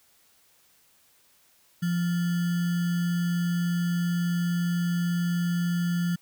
sine tone with sample-and-hold, 173.5 Hz, F3, 11 cents flat, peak -23 dBFS, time 1.82-6.16 s, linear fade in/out 10 ms, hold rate 1575 Hz, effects white hiss -62 dBFS RMS until 6.21 s

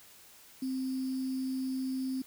sine tone with sample-and-hold, 261.6 Hz, C4, in tune, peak -31 dBFS, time 0.62-2.22 s, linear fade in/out 5 ms, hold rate 4900 Hz, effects white hiss -56 dBFS RMS until 2.26 s

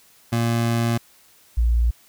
25% pulse / sine tone pair in turn, 116.54 / 58.27 Hz, A#2 / A#1, 0 / 0 cents, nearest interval octave, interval 1200 cents, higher first, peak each -15 dBFS, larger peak neither, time 0.32-0.98 / 1.57-1.91 s, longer first, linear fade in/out 10 ms, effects white hiss -54 dBFS RMS until 2.08 s

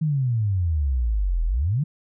sine exponential two-way sweep, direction down then up, 161.8 to 39.23 to 161.8 Hz, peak -19 dBFS, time 0.01-1.84 s, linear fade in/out 10 ms, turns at 1.45 s, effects none

